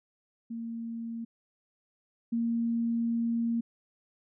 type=tone pair in turn; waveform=sine; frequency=230.1 / 232.1 Hz; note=A#3 / A#3; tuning=-22 / -7 cents; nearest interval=unison; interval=15 cents; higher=second; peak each=-34 / -26 dBFS; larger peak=second; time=0.5-1.25 / 2.32-3.61 s; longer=second; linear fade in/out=10 ms; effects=none